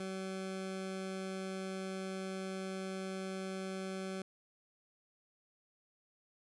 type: tone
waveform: 20% pulse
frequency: 190 Hz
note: F#3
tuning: 46 cents sharp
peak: -34 dBFS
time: 0-4.22 s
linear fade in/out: 2 ms
effects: resampled to 24000 Hz